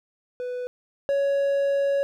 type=tone pair in turn; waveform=triangle; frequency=496 / 557.9 Hz; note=B4 / C#5; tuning=+7 / +11 cents; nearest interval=major second; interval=204 cents; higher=second; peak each=-26 / -18 dBFS; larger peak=second; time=0.4-0.67 / 1.09-2.03 s; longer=second; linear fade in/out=0 ms; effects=none